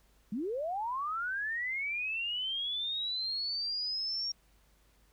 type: linear sweep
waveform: sine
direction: up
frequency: 190 to 5588 Hz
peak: -32 dBFS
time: 0.32-4.32 s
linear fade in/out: 5 ms
effects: added 50 Hz sine -65 dBFS peak until 5.12 s + pink hiss -69 dBFS RMS until 5.12 s